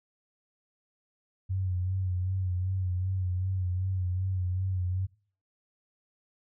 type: tone with vibrato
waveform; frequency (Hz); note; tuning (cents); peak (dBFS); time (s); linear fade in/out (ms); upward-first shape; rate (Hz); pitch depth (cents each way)
sine; 92.5; F#2; 0; -27; 1.49-5.07; 20; sine; 2.6; 49
effects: noise-tail reverb RT60 0.4 s tail -19 dB re dry